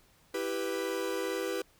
45% pulse chord, E minor, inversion none, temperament equal, 329.6 / 392 / 493.9 Hz, E4 / G4 / B4, 0 / 0 / 0 cents, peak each -38 / -35 / -35 dBFS, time 0.34-1.62 s, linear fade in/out 5 ms, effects pink hiss -64 dBFS RMS until 1.79 s

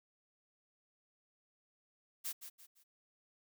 blue noise with echo, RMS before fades -40 dBFS, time 2.24-2.33 s, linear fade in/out 20 ms, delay 170 ms, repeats 3, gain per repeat -9 dB, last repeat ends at 2.84 s, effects none

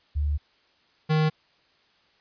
sine / square tone pair in turn, 73.42 / 155.57 Hz, D2 / D#3, 0 / 0 cents, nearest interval octave + minor second, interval 1300 cents, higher second, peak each -22 / -20 dBFS, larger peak second, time 0.15-0.38 / 1.09-1.3 s, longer first, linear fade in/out 20 ms, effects white hiss -63 dBFS RMS until 2.2 s + resampled to 11025 Hz

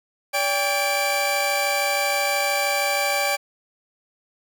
sawtooth tone cluster, 573 / 797 / 2338 Hz, D5 / G5 / D7, -43 / +28 / -8 cents, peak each -21 dBFS, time 0.33-3.37 s, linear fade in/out 20 ms, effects none

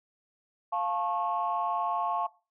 sine chord, F augmented, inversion none, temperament just, 698.5 / 873.1 / 1091.3 Hz, F5 / A5 / C#6, 0 / -14 / -27 cents, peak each -31 dBFS, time 0.72-2.27 s, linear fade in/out 10 ms, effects noise-tail reverb RT60 0.3 s tail -18 dB re dry + tanh soft clip ceiling -19 dBFS

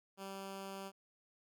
10% pulse tone, 194.5 Hz, G3, 13 cents flat, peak -36 dBFS, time 0.17-0.92 s, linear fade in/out 50 ms, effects none

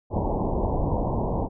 pink low-pass noise, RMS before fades -25 dBFS, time 0.1-1.49 s, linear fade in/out 50 ms, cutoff 1000 Hz, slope 96 dB/octave, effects none

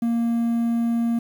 triangle tone, 233.1 Hz, A#3, in tune, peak -17 dBFS, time 0.02-1.19 s, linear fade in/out 5 ms, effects 8-bit

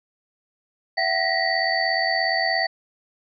sine tone cluster, 667 / 756 / 1887 / 1964 / 4550 Hz, E5 / F#5 / A#6 / B6 / C#8, +20 / +37 / +21 / -10 / +44 cents, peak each -26 dBFS, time 0.97-2.67 s, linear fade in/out 10 ms, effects none

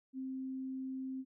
sine tone, 262.7 Hz, C4, 7 cents sharp, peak -38 dBFS, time 0.13-1.25 s, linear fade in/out 50 ms, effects none

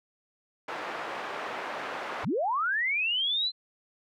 pink band-pass noise, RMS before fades -36 dBFS, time 0.68-2.25 s, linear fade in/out 5 ms, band 590 to 1800 Hz, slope 12 dB/octave
sine linear sweep, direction up, 55 to 4126 Hz, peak -25 dBFS, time 2.23-3.52 s, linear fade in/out 50 ms
effects none

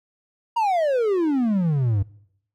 triangle exponential sweep, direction down, 959 to 93.3 Hz, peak -16 dBFS, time 0.56-2.03 s, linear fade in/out 10 ms, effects noise-tail reverb RT60 0.7 s tail -22 dB re dry

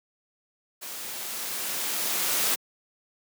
white noise with level ramp, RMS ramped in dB -38 to -24 dBFS, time 0.81-2.56 s, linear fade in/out 20 ms, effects high-pass 200 Hz 12 dB/octave

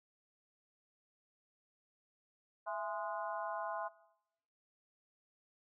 harmonic tone with a mistuned harmonic, 207.7 Hz, G#3, in tune, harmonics 3 / 4 / 5 / 6 / 7, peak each -41 / -43 / -42 / -50 / -48 dBFS, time 2.66-3.89 s, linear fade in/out 20 ms, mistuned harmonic 3, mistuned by +110 cents, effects noise-tail reverb RT60 0.9 s tail -22 dB re dry

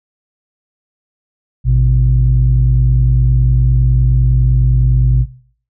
sine tone pair together, 56.08 / 125.9 Hz, A1 / B2, +34 / +34 cents, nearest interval octave + major second, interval 1400 cents, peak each -10 dBFS, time 1.64-5.26 s, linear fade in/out 50 ms, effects noise-tail reverb RT60 0.5 s tail -17 dB re dry + tanh soft clip ceiling -2 dBFS

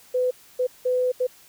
sine tone bursts at uneven times, 503 Hz, B4, 32 cents sharp, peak -19 dBFS, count 4, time 0.14-0.31 / 0.59-0.67 / 0.85-1.12 / 1.2-1.27 s, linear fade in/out 10 ms, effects white hiss -52 dBFS RMS until 1.48 s

